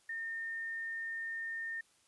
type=tone; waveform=sine; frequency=1820 Hz; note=A#6; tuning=42 cents flat; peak=-37 dBFS; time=0.09-1.81 s; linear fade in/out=5 ms; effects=white hiss -69 dBFS RMS until 2.07 s + resampled to 24000 Hz